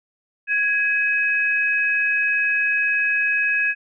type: tone pair together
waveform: sine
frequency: 1661.2 / 2543 Hz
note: G#6 / D#7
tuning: 0 / +37 cents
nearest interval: perfect fifth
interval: 737 cents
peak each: -20 dBFS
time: 0.47-3.75 s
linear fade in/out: 50 ms
effects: none